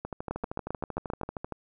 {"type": "two click trains", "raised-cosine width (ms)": 1, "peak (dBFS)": [-20, -17], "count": [20, 8], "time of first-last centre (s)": [[0.05, 1.523], [0.31, 1.233]], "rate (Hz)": [12.9, 7.58], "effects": []}